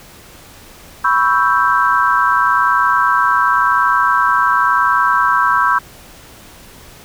sine chord, C# half-diminished seventh, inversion third, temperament equal, 987.8 / 1108.7 / 1318.5 / 1568 Hz, B5 / C#6 / E6 / G6, 0 / 0 / 0 / 0 cents, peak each -16 dBFS, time 1.04-5.79 s, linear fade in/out 10 ms, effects pink hiss -40 dBFS RMS until 7.04 s

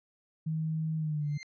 sine tone with pitch glide, 158.5 to 147.03 Hz, D#3 to D3, +32 to +2 cents, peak -29 dBFS, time 0.46-1.38 s, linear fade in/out 10 ms, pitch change -130 cents, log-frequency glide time 0.97-1.26 s
sawtooth tone with exponential growth, 2093 Hz, C7, in tune, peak -37 dBFS, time 1.21-1.43 s, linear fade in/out 0 ms, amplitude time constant 47 ms
effects resampled to 16000 Hz

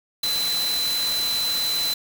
sine tone in noise, 4029 Hz, B7, 34 cents sharp, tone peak -22 dBFS, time 0.23-1.94 s, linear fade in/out 5 ms, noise white, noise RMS -29 dBFS, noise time 0.23-1.94 s, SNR +4 dB, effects none

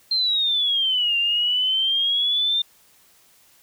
sine exponential two-way sweep, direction down then up, 4186 to 2773 to 3621 Hz, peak -18 dBFS, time 0.11-2.62 s, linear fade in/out 5 ms, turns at 1.17 s, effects white hiss -56 dBFS RMS until 3.62 s

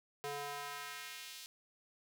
square tone with high-pass filter sweep, 143.6 Hz, D3, 39 cents flat, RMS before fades -45 dBFS, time 0.24-1.46 s, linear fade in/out 0 ms, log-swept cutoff 450 to 4000 Hz, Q 1.1, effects none

